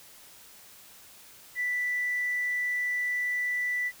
triangle tone with tanh clipping, 1975 Hz, B6, in tune, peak -26 dBFS, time 1.55-3.92 s, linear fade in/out 50 ms, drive 1 dB, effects white hiss -52 dBFS RMS until 4 s

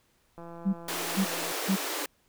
click train, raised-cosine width 1 ms, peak -31 dBFS, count 193, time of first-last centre 0.38-1.516 s, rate 169 Hz
sine tone bursts, 192.9 Hz, G3, 28 cents flat, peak -22 dBFS, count 3, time 0.65-1.765 s, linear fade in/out 20 ms, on 85 ms, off 430 ms
pink high-pass noise, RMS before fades -33 dBFS, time 0.88-2.06 s, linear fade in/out 5 ms, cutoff 280 Hz, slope 96 dB/octave
effects pink hiss -68 dBFS RMS until 2.28 s

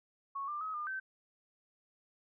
sine tone with pitch steps, 1105 / 1191 / 1274 / 1207 / 1544 Hz, C#6 / D6 / D#6 / D6 / G6, -6 / +24 / +41 / +47 / -27 cents, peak -36 dBFS, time 0.35-1 s, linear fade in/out 10 ms, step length 130 ms, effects none

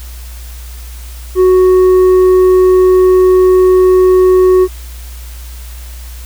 sine tone with tanh clipping, 370 Hz, F#4, in tune, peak -5 dBFS, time 1.35-4.68 s, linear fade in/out 50 ms, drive 5 dB, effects added 60 Hz sine -25 dBFS peak until 6.25 s + white hiss -36 dBFS RMS until 6.25 s

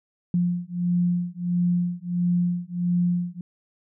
sine beating tone pair, 175.3 / 176.8 Hz, F3 / F3, +7 / +22 cents, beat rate 1.5 Hz, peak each -24 dBFS, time 0.34-3.41 s, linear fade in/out 2 ms, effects none

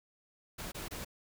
pink noise bursts, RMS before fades -42 dBFS, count 3, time 0.58-1.048 s, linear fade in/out 10 ms, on 140 ms, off 24 ms, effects none

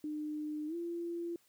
sine tone with pitch glide, 302.5 to 341.5 Hz, D#4 to F4, -49 to -39 cents, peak -36 dBFS, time 0.04-1.36 s, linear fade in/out 2 ms, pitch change +210 cents, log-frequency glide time 0.67-0.75 s, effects white hiss -70 dBFS RMS until 1.48 s

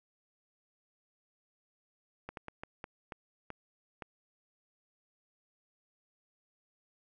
slowing click train, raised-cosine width 0.5 ms, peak -26 dBFS, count 8, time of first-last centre 2.29-4.022 s, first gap 82 ms, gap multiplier 1.36, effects none

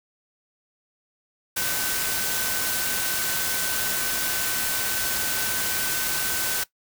sine tone in noise, 1520 Hz, F#6, 46 cents sharp, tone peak -33 dBFS, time 1.56-6.64 s, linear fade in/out 10 ms, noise white, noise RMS -26 dBFS, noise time 1.56-6.64 s, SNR -10 dB, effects noise-tail reverb RT60 0.1 s tail -18 dB re dry

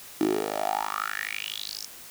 10% pulse tone with high-pass filter sweep, 52 Hz, G#1, 3 cents sharp, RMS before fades -30 dBFS, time 0.21-1.85 s, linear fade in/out 0 ms, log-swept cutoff 310 to 5700 Hz, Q 6.8, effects white hiss -45 dBFS RMS until 2.1 s

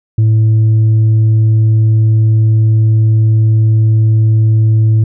sine tone, 110 Hz, A2, in tune, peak -3 dBFS, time 0.18-5.04 s, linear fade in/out 5 ms, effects tanh soft clip ceiling -5 dBFS

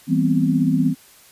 sine chord, C major seventh, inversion first, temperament just, 163.52 / 196.22 / 245.3 / 261.6 Hz, E3 / G3 / B3 / C4, -14 / +2 / -12 / 0 cents, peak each -20 / -23 / -21 / -19 dBFS, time 0.07-0.95 s, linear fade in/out 50 ms, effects white hiss -49 dBFS RMS until 1.31 s + resampled to 32000 Hz

